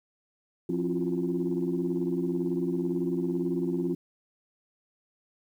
sine tone cluster, 174.7 / 266.7 / 338.4 / 356.4 Hz, F3 / C4 / E4 / F4, +1 / +33 / +45 / +35 cents, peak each -31 dBFS, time 0.69-3.95 s, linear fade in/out 5 ms, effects tanh soft clip ceiling -18 dBFS + 10-bit

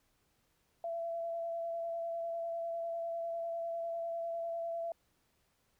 sine tone with vibrato, 672 Hz, E5, 33 cents sharp, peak -35 dBFS, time 0.84-4.92 s, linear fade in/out 2 ms, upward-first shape square, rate 10 Hz, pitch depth 12 cents each way, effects pink hiss -75 dBFS RMS until 5.79 s

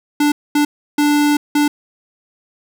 square tone bursts at uneven times, 293.7 Hz, D4, in tune, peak -12 dBFS, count 4, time 0.2-0.32 / 0.55-0.65 / 0.98-1.37 / 1.55-1.68 s, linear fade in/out 5 ms, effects none

